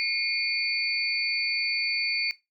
sine tone cluster, 2164 / 2421 / 4528 Hz, C#7 / D#7 / C#8, -42 / -48 / +36 cents, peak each -29 dBFS, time 0-2.31 s, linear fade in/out 0 ms, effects noise-tail reverb RT60 0.2 s tail -17 dB re dry

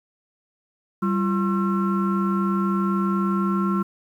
sine tone cluster, 193.9 / 343.3 / 1070 / 1348 Hz, G3 / F4 / C6 / E6, -19 / -30 / +38 / +38 cents, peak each -20 / -27 / -29 / -28 dBFS, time 1.02-3.83 s, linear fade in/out 10 ms, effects tanh soft clip ceiling -12 dBFS + 9-bit

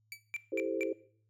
sawtooth tone with exponential decay, 2300 Hz, D7, 37 cents flat, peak -34 dBFS, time 0.12-0.22 s, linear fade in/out 1 ms, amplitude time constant 20 ms
triangle tone bursts, 2349 Hz, D7, in tune, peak -32 dBFS, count 3, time 0.34-0.832 s, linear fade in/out 0 ms, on 24 ms, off 210 ms
sine chord, A minor seventh, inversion second, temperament equal, 329.6 / 392 / 440 / 523.3 Hz, E4 / G4 / A4 / C5, 0 / 0 / 0 / 0 cents, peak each -37 dBFS, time 0.52-0.93 s, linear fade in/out 5 ms
effects noise-tail reverb RT60 0.5 s tail -17 dB re dry + added 108 Hz sine -70 dBFS peak until 1.29 s

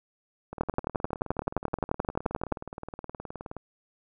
two click trains, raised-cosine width 1 ms, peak -11 / -23 dBFS, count 23 / 59, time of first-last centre 0.61-2.523 / 0.53-3.567 s, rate 11.5 / 19.1 Hz, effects none

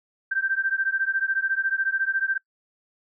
sine beating tone pair, 1561 / 1575 Hz, G6 / G6, -8 / +8 cents, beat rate 14 Hz, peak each -25 dBFS, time 0.31-2.38 s, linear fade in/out 10 ms, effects noise-tail reverb RT60 0.1 s tail -22 dB re dry

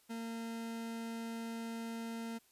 40% pulse tone, 228.8 Hz, A#3, 32 cents flat, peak -39 dBFS, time 0.09-2.39 s, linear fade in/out 20 ms, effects white hiss -69 dBFS RMS until 2.51 s + resampled to 32000 Hz

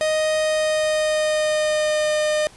45% pulse tone with pitch glide, 622.3 to 609.1 Hz, D#5 to D#5, 0 to -37 cents, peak -18 dBFS, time 0.01-2.47 s, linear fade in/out 0 ms, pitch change -37 cents, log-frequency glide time 0.35-2.11 s, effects pink hiss -47 dBFS RMS until 2.56 s + resampled to 24000 Hz

